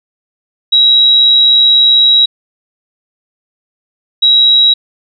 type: tone pair in turn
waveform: sine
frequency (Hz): 3859 / 3859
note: B7 / B7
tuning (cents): -41 / -41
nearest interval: unison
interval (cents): 0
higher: neither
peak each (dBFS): -4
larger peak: neither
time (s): 0.72-2.26 / 4.22-4.74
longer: first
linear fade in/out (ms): 10
effects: none